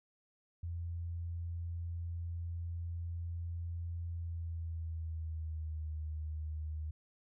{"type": "tone with pitch glide", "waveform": "sine", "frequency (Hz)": [85, 77.5], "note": ["F2", "D#2"], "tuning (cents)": [-46, -6], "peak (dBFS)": -37, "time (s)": [0.63, 6.91], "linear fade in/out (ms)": 5, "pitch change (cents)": -160, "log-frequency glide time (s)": [4.09, 5.93], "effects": []}